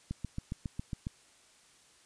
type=click train; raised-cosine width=5 ms; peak=-23 dBFS; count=8; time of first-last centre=0.11-1.069 s; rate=7.3 Hz; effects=white hiss -62 dBFS RMS until 2.05 s + resampled to 22050 Hz